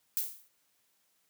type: noise with exponential decay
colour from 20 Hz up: violet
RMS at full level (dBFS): -28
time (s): 0.17-0.48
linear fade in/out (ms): 0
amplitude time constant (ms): 67
effects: white hiss -73 dBFS RMS until 1.29 s + high-pass 100 Hz 12 dB/octave